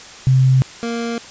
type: tone pair in turn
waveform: sine / 25% pulse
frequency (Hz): 130.81 / 233.1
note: C3 / A#3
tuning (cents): 0 / 0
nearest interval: minor seventh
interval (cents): 1000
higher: second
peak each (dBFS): -9 / -17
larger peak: first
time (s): 0.27-0.62 / 0.83-1.18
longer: neither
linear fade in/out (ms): 0
effects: white hiss -37 dBFS RMS until 1.3 s + resampled to 16000 Hz